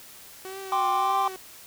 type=tone with vibrato; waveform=sawtooth; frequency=375.3 Hz; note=F#4; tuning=25 cents sharp; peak=-32 dBFS; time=0.45-1.36 s; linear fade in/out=0 ms; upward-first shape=triangle; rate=1.7 Hz; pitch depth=70 cents each way
type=chord; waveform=triangle; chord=G suspended fourth; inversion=none; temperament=equal; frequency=784 / 1046.5 / 1174.7 Hz; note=G5 / C6 / D6; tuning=0 / 0 / 0 cents; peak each=-23 / -25 / -25 dBFS; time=0.72-1.28 s; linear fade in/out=2 ms
effects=white hiss -47 dBFS RMS until 1.66 s